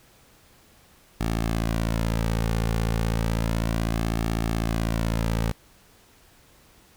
sawtooth tone with flanger, 56 Hz, A1, 31 cents sharp, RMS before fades -25 dBFS, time 1.2-5.52 s, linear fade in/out 10 ms, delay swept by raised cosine 2 to 3.1 ms, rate 0.32 Hz, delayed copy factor -0.6, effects pink hiss -56 dBFS RMS until 6.96 s

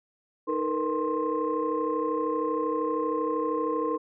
sine tone cluster, 312.4 / 452.2 / 485 / 1055 Hz, D#4 / A4 / B4 / C6, +7 / +47 / -31 / +14 cents, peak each -30 dBFS, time 0.47-3.98 s, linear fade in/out 20 ms, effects tanh soft clip ceiling -16 dBFS

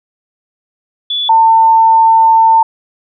sine tone pair in turn, 3441 / 898.3 Hz, A7 / A5, -39 / +36 cents, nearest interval octave + major seventh, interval 2325 cents, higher first, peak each -13 / -4 dBFS, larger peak second, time 1.1-1.29 / 1.29-2.63 s, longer second, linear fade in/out 5 ms, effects none

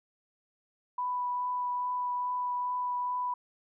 sine tone with vibrato, 989 Hz, B5, 2 cents sharp, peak -29 dBFS, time 0.98-3.34 s, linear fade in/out 5 ms, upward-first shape triangle, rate 2.4 Hz, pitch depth 10 cents each way, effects none

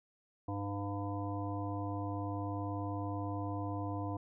harmonic tone, 100.5 Hz, G2, 44 cents sharp, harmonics 1 / 3 / 5 / 7 / 9 / 10, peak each -38 / -40 / -47 / -44 / -49 / -46 dBFS, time 0.48-4.17 s, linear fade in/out 5 ms, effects none

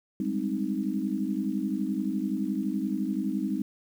sine chord, Ab major seventh, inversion third, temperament equal, 196 / 207.7 / 261.6 / 311.1 Hz, G3 / Ab3 / C4 / Eb4, 0 / 0 / 0 / 0 cents, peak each -32 dBFS, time 0.2-3.62 s, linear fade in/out 2 ms, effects 9-bit

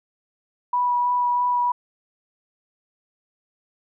sine tone with vibrato, 978 Hz, B5, 17 cents flat, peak -18 dBFS, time 0.73-1.72 s, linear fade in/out 5 ms, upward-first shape sine, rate 3.1 Hz, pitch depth 11 cents each way, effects none

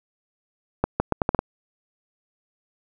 accelerating click train, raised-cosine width 1 ms, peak -5 dBFS, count 7, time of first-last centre 0.84-1.391 s, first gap 160 ms, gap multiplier 0.77, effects none

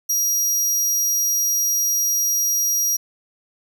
sawtooth tone, 5730 Hz, F8, 44 cents sharp, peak -15 dBFS, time 0.09-2.97 s, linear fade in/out 10 ms, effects none

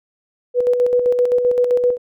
sine tone with tremolo, 491.7 Hz, B4, 8 cents flat, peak -11 dBFS, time 0.54-1.98 s, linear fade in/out 50 ms, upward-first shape square, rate 7.7 Hz, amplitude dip 45%, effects none

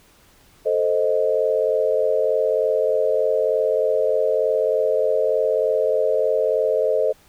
sine chord, A diminished, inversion none, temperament equal, 440 / 523.3 / 622.3 Hz, A4 / C5 / Eb5, 0 / 0 / 0 cents, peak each -21 dBFS, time 0.65-7.13 s, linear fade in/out 20 ms, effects pink hiss -54 dBFS RMS until 7.28 s

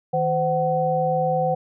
sine tone cluster, 158.9 / 516 / 750 Hz, D#3 / C5 / F#5, +37 / -24 / +23 cents, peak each -26 / -22 / -22 dBFS, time 0.13-1.55 s, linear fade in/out 10 ms, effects none

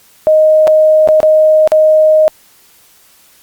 sine tone with dropouts, 622.3 Hz, D#5, in tune, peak -4 dBFS, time 0.27-2.28 s, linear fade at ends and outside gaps 0 ms, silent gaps 0.672-0.677 / 1.075-1.087 / 1.203-1.23 / 1.675-1.719 s, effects white hiss -46 dBFS RMS until 3.42 s + Opus 48 kbps

